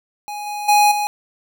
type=tone with level steps; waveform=square; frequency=830.6 Hz; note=G#5; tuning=in tune; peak=-27 / -25 / -11 / -19 dBFS; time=0.28-1.07 s; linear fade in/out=0 ms; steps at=0.46 / 0.68 / 0.91 s; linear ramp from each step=10 ms; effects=none